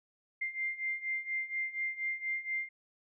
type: beating tone pair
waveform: sine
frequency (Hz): 2096 / 2100.2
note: C7 / C7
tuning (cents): +2 / +6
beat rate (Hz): 4.2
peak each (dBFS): -38 / -35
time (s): 0.41-2.69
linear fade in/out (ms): 10
effects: none